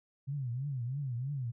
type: tone with vibrato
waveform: sine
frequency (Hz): 130.81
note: C3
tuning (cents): 0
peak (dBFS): -33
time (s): 0.27-1.52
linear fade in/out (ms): 20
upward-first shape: triangle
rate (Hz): 3.1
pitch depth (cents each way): 220
effects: none